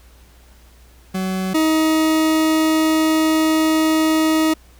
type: tone pair in turn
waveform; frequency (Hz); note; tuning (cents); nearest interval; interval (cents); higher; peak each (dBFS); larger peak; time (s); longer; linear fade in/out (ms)
40% pulse; 187.9 / 316; F#3 / D#4; +27 / +27; major sixth; 900; second; -19 / -13; second; 1.14-1.54 / 1.54-4.54; second; 10
effects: added 60 Hz sine -46 dBFS peak until 4.79 s + pink hiss -52 dBFS RMS until 4.79 s